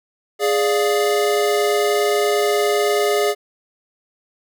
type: chord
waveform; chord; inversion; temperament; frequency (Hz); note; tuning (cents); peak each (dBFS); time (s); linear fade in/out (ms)
square; D diminished; second; equal; 415.3 / 587.3 / 698.5; Ab4 / D5 / F5; 0 / 0 / 0; -18 / -23 / -24; 0.39-3.35; 50
effects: none